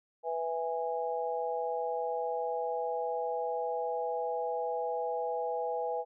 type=chord; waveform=sine; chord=E major; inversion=second; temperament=just; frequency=494.4 / 659.3 / 824.1 Hz; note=B4 / E5 / G#5; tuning=+2 / 0 / -14 cents; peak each=-34 / -37 / -35 dBFS; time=0.23-6.05 s; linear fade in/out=50 ms; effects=none